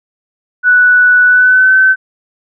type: tone with pitch glide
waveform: sine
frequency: 1480 to 1531.3 Hz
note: F#6 to G6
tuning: 0 to -41 cents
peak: -4 dBFS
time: 0.63-1.96 s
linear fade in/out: 50 ms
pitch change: +59 cents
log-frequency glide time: 1.26-1.76 s
effects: none